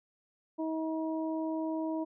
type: harmonic tone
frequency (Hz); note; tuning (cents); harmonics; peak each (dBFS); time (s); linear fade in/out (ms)
318.9; D#4; +43; 1 / 2 / 3; -32 / -38 / -42; 0.58-2.05; 20
effects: none